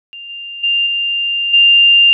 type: tone with level steps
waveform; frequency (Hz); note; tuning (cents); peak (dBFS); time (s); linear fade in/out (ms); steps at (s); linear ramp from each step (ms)
sine; 2794; F7; 0; -28 / -25 / -11 / -14 / -5; 0.13-2.13; 0; 0.29 / 0.63 / 0.86 / 1.53; 10
effects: none